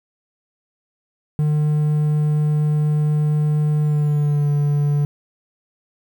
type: tone with pitch glide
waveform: triangle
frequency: 150.7 to 145.23 Hz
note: D3 to D3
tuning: +45 to -19 cents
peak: -13 dBFS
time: 1.39-5.05 s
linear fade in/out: 0 ms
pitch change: -64 cents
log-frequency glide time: 3.77-4.49 s
effects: 8-bit